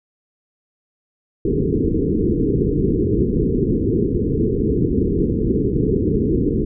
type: low-pass noise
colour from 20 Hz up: white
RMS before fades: -18 dBFS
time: 1.45-6.65 s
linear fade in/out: 5 ms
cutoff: 450 Hz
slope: 96 dB/octave
effects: none